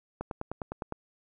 click train, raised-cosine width 1 ms, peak -20 dBFS, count 8, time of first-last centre 0.21-0.924 s, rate 9.81 Hz, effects none

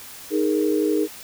sine chord, D# suspended fourth, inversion none, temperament just, 311.1 / 414.8 / 466.7 Hz, D#4 / G#4 / A#4, 0 / -2 / +2 cents, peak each -21 / -22 / -25 dBFS, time 0.3-1.08 s, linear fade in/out 50 ms, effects white hiss -40 dBFS RMS until 1.23 s

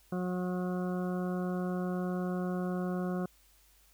harmonic tone, 181.2 Hz, F#3, 36 cents flat, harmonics 1 / 2 / 3 / 4 / 6 / 7 / 8, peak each -32 / -38 / -42 / -44 / -48 / -49 / -50 dBFS, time 0.12-3.26 s, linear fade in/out 5 ms, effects added 50 Hz sine -65 dBFS peak until 3.93 s + white hiss -65 dBFS RMS until 3.93 s

